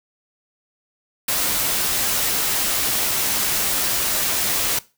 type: noise with comb filter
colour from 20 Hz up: white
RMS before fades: -21 dBFS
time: 1.28-4.79 s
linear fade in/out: 5 ms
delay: 12 ms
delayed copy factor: -0.5
effects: noise-tail reverb RT60 0.3 s tail -20 dB re dry